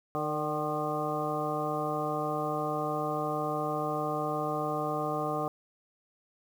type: harmonic tone with a mistuned harmonic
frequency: 152.3 Hz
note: D#3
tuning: 37 cents flat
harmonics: 1 / 2 / 3 / 4 / 5 / 7 / 8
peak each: -38 / -37 / -36 / -36 / -35 / -38 / -37 dBFS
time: 0.15-5.48 s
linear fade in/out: 0 ms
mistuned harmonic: 4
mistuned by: -44 cents
effects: 9-bit